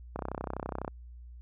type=click train; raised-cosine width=1 ms; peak=-20 dBFS; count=24; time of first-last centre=0.16-0.879 s; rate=32 Hz; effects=added 60 Hz sine -45 dBFS peak until 1.41 s